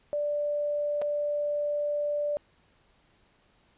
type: tone with dropouts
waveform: sine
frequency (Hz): 587.3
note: D5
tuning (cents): 0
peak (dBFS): -26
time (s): 0.13-2.37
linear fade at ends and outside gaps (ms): 0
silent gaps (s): 1.016-1.02
effects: pink hiss -65 dBFS RMS until 3.77 s + resampled to 8000 Hz